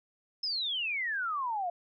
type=exponential sweep; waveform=sine; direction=down; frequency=5274 to 678 Hz; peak=-30 dBFS; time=0.43-1.7 s; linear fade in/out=5 ms; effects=none